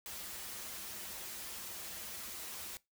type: noise with comb filter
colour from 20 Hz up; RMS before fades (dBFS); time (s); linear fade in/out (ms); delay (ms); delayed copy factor
white; -45; 0.06-2.77; 0; 7; -0.6
effects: noise-tail reverb RT60 0.2 s tail -21 dB re dry